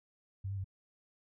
sine tone with pitch steps, 97 / 99.1 / 95.3 Hz, G2 / G2 / G2, -18 / +19 / -48 cents, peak -35 dBFS, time 0.44-0.644 s, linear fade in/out 10 ms, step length 68 ms, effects none

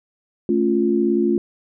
sine chord, A augmented, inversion none, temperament equal, 220 / 277.2 / 349.2 Hz, A3 / C#4 / E#4, 0 / 0 / 0 cents, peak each -20 / -22 / -18 dBFS, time 0.49-1.38 s, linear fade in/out 2 ms, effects none

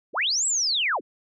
sine linear two-way sweep, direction up then down, 175.7 to 7902 to 175.7 Hz, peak -21 dBFS, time 0.13-1.01 s, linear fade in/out 50 ms, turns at 0.46 s, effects none

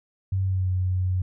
sine tone with pitch glide, 95.5 to 92.09 Hz, G2 to F#2, -45 to -8 cents, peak -21 dBFS, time 0.32-1.22 s, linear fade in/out 5 ms, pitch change -63 cents, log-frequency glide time 0.43-0.7 s, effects none

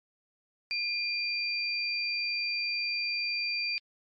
sine tone pair together, 2413 / 4691 Hz, D7 / D8, +46 / -3 cents, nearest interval octave, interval 1151 cents, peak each -31 / -32 dBFS, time 0.71-3.78 s, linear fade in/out 0 ms, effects MP3 48 kbps

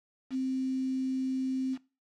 sine tone with quantisation, 261.6 Hz, C4, in tune, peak -28 dBFS, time 0.3-1.78 s, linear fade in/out 50 ms, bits 8, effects noise-tail reverb RT60 0.3 s tail -19 dB re dry + low-pass 5000 Hz 12 dB/octave

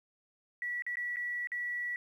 sine tone with dropouts, 1944 Hz, B6, 28 cents flat, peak -33 dBFS, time 0.62-1.96 s, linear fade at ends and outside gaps 1 ms, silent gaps 0.822-0.865 / 0.956-0.97 / 1.16-1.168 / 1.472-1.518 s, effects 11-bit

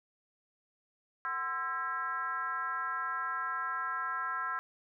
sine tone with frequency modulation, 1333 Hz, E6, 19 cents sharp, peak -32 dBFS, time 1.25-4.59 s, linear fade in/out 0 ms, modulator 294 Hz, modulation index 1.2, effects none

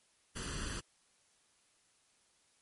pink noise with comb filter, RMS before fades -40 dBFS, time 0.35-0.81 s, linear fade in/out 20 ms, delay 0.66 ms, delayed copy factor +0.75, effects white hiss -71 dBFS RMS until 2.61 s + MP3 48 kbps

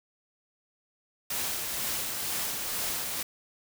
white noise with tremolo, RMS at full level -31 dBFS, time 1.3-3.23 s, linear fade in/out 5 ms, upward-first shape sine, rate 2.1 Hz, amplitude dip 30%, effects none

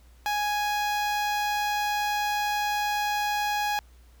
sawtooth tone with notch filter, 830.6 Hz, G#5, in tune, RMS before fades -27 dBFS, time 0.26-3.79 s, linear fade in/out 0 ms, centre 9300 Hz, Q 1.2, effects added 60 Hz sine -51 dBFS peak until 4.2 s + pink hiss -62 dBFS RMS until 4.2 s

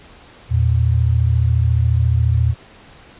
sine tone pair together, 82.24 / 116.54 Hz, E2 / A#2, -4 / 0 cents, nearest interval tritone, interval 604 cents, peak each -15 dBFS, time 0.49-2.55 s, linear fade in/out 50 ms, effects pink hiss -44 dBFS RMS until 3.19 s + resampled to 8000 Hz

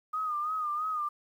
sine tone with vibrato, 1230 Hz, D#6, 20 cents flat, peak -29 dBFS, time 0.13-1.09 s, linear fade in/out 10 ms, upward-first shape sine, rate 3 Hz, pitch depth 65 cents each way, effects 10-bit

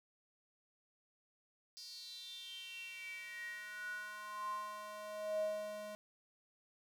square tone with high-pass filter sweep, 210 Hz, G#3, 19 cents sharp, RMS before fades -45 dBFS, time 1.77-5.95 s, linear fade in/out 0 ms, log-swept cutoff 4900 to 460 Hz, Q 9.4, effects none

